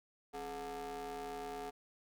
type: ring-modulated tone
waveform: 35% pulse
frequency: 152.4 Hz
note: D#3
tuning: 36 cents flat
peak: -37 dBFS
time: 0.33-1.71 s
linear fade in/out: 20 ms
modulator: 575 Hz
effects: none